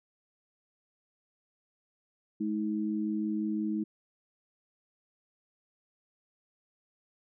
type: tone pair together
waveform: sine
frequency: 212.4 / 318.2 Hz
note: G#3 / D#4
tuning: +39 / +39 cents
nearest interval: perfect fifth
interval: 700 cents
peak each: -31 / -32 dBFS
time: 2.4-3.84 s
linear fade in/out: 10 ms
effects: none